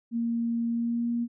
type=tone with pitch glide; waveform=sine; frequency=232.8 to 236.3 Hz; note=A#3 to A#3; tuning=-2 to +24 cents; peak=-25 dBFS; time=0.11-1.28 s; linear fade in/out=50 ms; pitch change=+26 cents; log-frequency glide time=0.69-1.1 s; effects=none